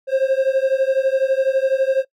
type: beating tone pair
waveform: triangle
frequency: 527 / 539 Hz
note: C5 / C#5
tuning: +12 / -49 cents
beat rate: 12 Hz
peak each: -16 dBFS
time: 0.07-2.05 s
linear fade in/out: 50 ms
effects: noise-tail reverb RT60 0.1 s tail -21 dB re dry